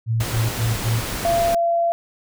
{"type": "tone bursts", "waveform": "sine", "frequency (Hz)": 113.4, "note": "A#2", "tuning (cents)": -47, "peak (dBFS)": -17, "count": 4, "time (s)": [0.06, 1.025], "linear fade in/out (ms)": 50, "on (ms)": 200, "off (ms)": 55}
{"type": "noise", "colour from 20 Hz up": "pink", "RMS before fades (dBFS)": -27, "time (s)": [0.2, 1.55], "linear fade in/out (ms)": 5}
{"type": "tone", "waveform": "sine", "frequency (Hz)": 681, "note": "F5", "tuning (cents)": -44, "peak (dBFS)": -16, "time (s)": [1.25, 1.92], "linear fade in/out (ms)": 0}
{"effects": []}